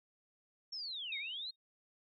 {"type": "linear two-way sweep", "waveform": "sine", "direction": "down then up", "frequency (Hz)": [5510, 2087, 4252], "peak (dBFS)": -40, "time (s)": [0.72, 1.51], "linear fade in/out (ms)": 10, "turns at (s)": 1.18}
{"type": "tone with exponential decay", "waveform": "sine", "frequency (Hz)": 3729, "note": "A#7", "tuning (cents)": 0, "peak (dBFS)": -37, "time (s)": [1.12, 1.56], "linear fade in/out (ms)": 5, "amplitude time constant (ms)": 95}
{"effects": []}